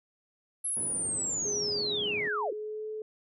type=linear sweep; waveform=sine; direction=down; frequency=11140 to 330.3 Hz; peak=-29 dBFS; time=0.64-2.53 s; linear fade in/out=10 ms
type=band-pass noise; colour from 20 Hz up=white; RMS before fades=-44 dBFS; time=0.76-2.29 s; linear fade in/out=10 ms; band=110 to 360 Hz; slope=12 dB/octave
type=tone with pitch glide; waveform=sine; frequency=415.3 to 431.9 Hz; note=G#4 to A4; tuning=0 to -32 cents; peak=-34 dBFS; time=1.45-3.02 s; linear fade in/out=2 ms; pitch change=+68 cents; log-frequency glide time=2.06-2.89 s
effects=none